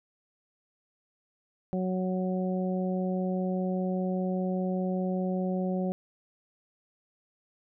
harmonic tone, 185 Hz, F#3, in tune, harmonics 1 / 2 / 3 / 4, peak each -28 / -35 / -35 / -40 dBFS, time 1.73-5.92 s, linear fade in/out 0 ms, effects none

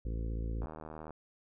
harmonic tone, 56 Hz, A1, 31 cents sharp, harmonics 1 / 2 / 3 / 4 / 5 / 6 / 7 / 8 / 9, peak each -34 / -42 / -48 / -49 / -49 / -52 / -54 / -54 / -54 dBFS, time 0.05-0.66 s, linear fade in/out 5 ms
click train, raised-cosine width 1 ms, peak -31 dBFS, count 39, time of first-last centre 0.62-1.107 s, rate 78.1 Hz
effects none

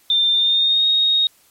sine tone with pitch glide, 3591 to 3737 Hz, A7 to A#7, +35 to +4 cents, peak -13 dBFS, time 0.1-1.27 s, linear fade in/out 2 ms, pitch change +69 cents, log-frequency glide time 0.35-0.86 s, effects white hiss -55 dBFS RMS until 1.5 s + MP3 64 kbps

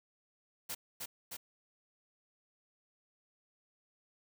white noise with echo, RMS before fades -40 dBFS, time 0.69-0.75 s, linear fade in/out 10 ms, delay 310 ms, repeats 2, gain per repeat -2 dB, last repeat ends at 1.37 s, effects none

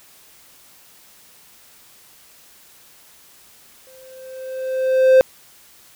triangle tone with exponential growth, 521 Hz, C5, 7 cents flat, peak -4 dBFS, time 3.87-5.21 s, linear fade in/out 0 ms, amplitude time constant 290 ms, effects white hiss -49 dBFS RMS until 5.95 s

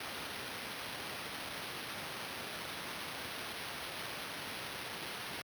white noise with sample-and-hold, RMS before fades -43 dBFS, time 0-5.42 s, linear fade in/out 5 ms, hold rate 7350 Hz, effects high-pass 80 Hz 12 dB/octave

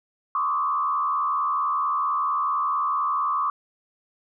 sine tone with frequency modulation, 1145 Hz, D6, 44 cents flat, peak -21 dBFS, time 0.35-3.5 s, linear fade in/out 2 ms, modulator 75.6 Hz, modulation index 1.2, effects none

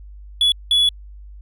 triangle tone bursts at uneven times, 3402 Hz, G#7, 41 cents sharp, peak -11 dBFS, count 2, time 0.41-0.52 / 0.71-0.89 s, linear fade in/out 2 ms, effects added 50 Hz sine -36 dBFS peak until 1.41 s

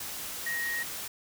sine tone in noise, 1881 Hz, A#6, 15 cents sharp, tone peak -30 dBFS, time 0.46-0.83 s, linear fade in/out 5 ms, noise white, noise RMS -38 dBFS, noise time 0-1.08 s, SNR +5 dB, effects none

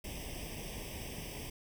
pink noise with comb filter, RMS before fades -43 dBFS, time 0.04-1.5 s, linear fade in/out 5 ms, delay 0.36 ms, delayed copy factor +1, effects none

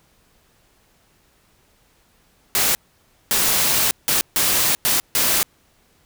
white noise bursts at uneven times, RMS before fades -18 dBFS, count 6, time 2.55-2.75 / 3.31-3.91 / 4.08-4.21 / 4.36-4.75 / 4.85-5 / 5.15-5.43 s, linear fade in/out 0 ms, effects pink hiss -59 dBFS RMS until 6.05 s

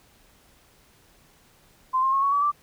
sine tone with pitch steps, 1037 / 1062.5 / 1088.6 / 1115.3 / 1142.7 / 1170.7 Hz, C6 / C6 / C#6 / C#6 / D6 / D6, -16 / +26 / -32 / +10 / -48 / -6 cents, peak -19 dBFS, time 1.93-2.518 s, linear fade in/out 20 ms, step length 98 ms, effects pink hiss -58 dBFS RMS until 2.62 s

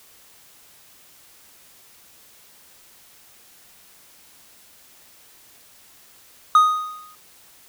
triangle tone with exponential decay, 1244.5 Hz, D#6, in tune, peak -6 dBFS, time 6.55-7.15 s, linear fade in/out 2 ms, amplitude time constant 130 ms, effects white hiss -51 dBFS RMS until 7.68 s

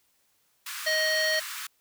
pink high-pass noise, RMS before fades -37 dBFS, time 0.66-1.67 s, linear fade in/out 5 ms, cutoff 1100 Hz, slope 48 dB/octave
harmonic tone, 627 Hz, D#5, 13 cents sharp, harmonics 1 / 3 / 5 / 7 / 9, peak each -29 / -26 / -34 / -30 / -38 dBFS, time 0.86-1.4 s, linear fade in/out 10 ms
effects white hiss -69 dBFS RMS until 1.8 s

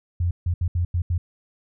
sine tone bursts at uneven times, 87.31 Hz, F2, in tune, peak -19 dBFS, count 6, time 0.2-0.31 / 0.46-0.54 / 0.61-0.68 / 0.75-0.85 / 0.94-1.02 / 1.1-1.18 s, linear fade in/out 5 ms, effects none

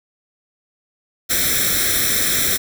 white noise with comb filter, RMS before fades -18 dBFS, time 1.29-2.58 s, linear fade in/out 20 ms, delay 0.53 ms, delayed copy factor +0.9, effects none

